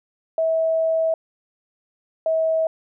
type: tone pair in turn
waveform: sine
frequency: 648 / 643.9 Hz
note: E5 / E5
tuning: -30 / -41 cents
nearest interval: unison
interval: 11 cents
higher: first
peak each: -17 dBFS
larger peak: neither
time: 0.38-1.14 / 2.26-2.67 s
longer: first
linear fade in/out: 2 ms
effects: none